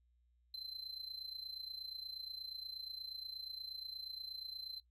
triangle tone with amplitude modulation, 4084 Hz, C8, 43 cents flat, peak -40 dBFS, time 0.54-4.8 s, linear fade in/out 2 ms, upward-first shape sine, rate 28.4 Hz, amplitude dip 75%, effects noise-tail reverb RT60 0.1 s tail -19 dB re dry + added 60 Hz sine -70 dBFS peak until 4.9 s

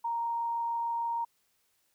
sine tone with frequency modulation, 932 Hz, A#5, 1 cent flat, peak -29 dBFS, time 0.04-1.25 s, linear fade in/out 10 ms, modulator 26.5 Hz, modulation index 0.2, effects white hiss -73 dBFS RMS until 1.94 s

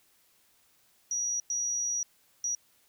sine tone bursts at uneven times, 5790 Hz, F#8, 38 cents flat, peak -28 dBFS, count 3, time 1.11-1.4 / 1.5-2.03 / 2.44-2.55 s, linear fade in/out 2 ms, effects white hiss -66 dBFS RMS until 2.88 s

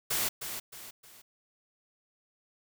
white noise with echo, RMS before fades -30 dBFS, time 0.1-0.29 s, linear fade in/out 10 ms, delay 310 ms, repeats 3, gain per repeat -8 dB, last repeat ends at 1.22 s, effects none

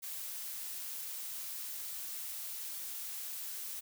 blue noise, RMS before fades -42 dBFS, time 0.02-3.81 s, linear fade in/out 20 ms, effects none

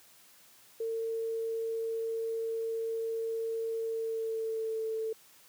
sine tone with pitch glide, 452.5 to 443.4 Hz, A4 to A4, +48 to +13 cents, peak -31 dBFS, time 0.8-5.13 s, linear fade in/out 5 ms, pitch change -35 cents, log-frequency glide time 3.76-4.82 s, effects white hiss -59 dBFS RMS until 5.48 s + high-pass 100 Hz 12 dB/octave

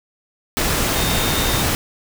sine tone in noise, 3669 Hz, A#7, 28 cents flat, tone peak -27 dBFS, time 0.96-1.62 s, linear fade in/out 0 ms, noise pink, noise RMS -19 dBFS, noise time 0.57-1.75 s, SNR -11 dB, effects none

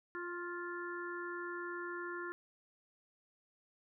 harmonic tone with a mistuned harmonic, 349.2 Hz, F4, in tune, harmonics 1 / 3 / 4 / 5, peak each -43 / -47 / -45 / -47 dBFS, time 0.15-2.32 s, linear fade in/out 0 ms, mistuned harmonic 3, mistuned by +20 cents, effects none

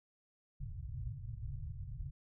white low-pass noise, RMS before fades -43 dBFS, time 0.6-2.11 s, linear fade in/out 10 ms, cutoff 140 Hz, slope 96 dB/octave, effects none

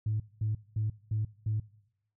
sine tone bursts, 107.7 Hz, A2, 37 cents flat, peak -26 dBFS, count 5, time 0.06-1.6 s, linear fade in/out 5 ms, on 140 ms, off 210 ms, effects noise-tail reverb RT60 0.9 s tail -23 dB re dry + tanh soft clip ceiling -23 dBFS

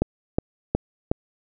click train, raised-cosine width 2 ms, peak -6 dBFS, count 4, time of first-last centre 0.02-1.115 s, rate 2.74 Hz, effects none

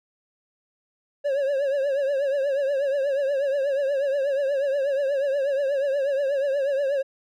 triangle tone with vibrato, 554.4 Hz, C#5, in tune, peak -19 dBFS, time 1.24-7.03 s, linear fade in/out 20 ms, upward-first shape triangle, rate 8.3 Hz, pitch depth 100 cents each way, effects none

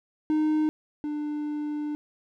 triangle tone pair in turn, 307.9 / 297.9 Hz, D#4 / D4, -18 / +25 cents, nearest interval minor second, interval 57 cents, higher first, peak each -19 / -26 dBFS, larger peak first, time 0.3-0.69 / 1.04-1.95 s, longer second, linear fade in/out 0 ms, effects none

